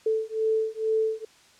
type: beating tone pair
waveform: sine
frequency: 439.3 / 441.5 Hz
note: A4 / A4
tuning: -3 / +6 cents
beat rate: 2.2 Hz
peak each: -26 dBFS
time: 0.06-1.25 s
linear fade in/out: 5 ms
effects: white hiss -56 dBFS RMS until 1.59 s + low-pass 7000 Hz 12 dB/octave